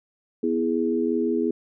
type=chord; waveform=sine; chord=E major; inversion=second; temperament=equal; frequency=246.9 / 329.6 / 415.3 Hz; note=B3 / E4 / G#4; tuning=0 / 0 / 0 cents; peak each=-25 dBFS; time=0.43-1.51 s; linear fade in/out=5 ms; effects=none